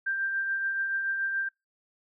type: tone with tremolo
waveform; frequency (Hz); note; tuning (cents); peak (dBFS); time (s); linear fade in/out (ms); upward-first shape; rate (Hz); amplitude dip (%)
sine; 1580; G6; +13; -25; 0.06-1.49; 10; triangle; 7; 40
effects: noise-tail reverb RT60 0.2 s tail -25 dB re dry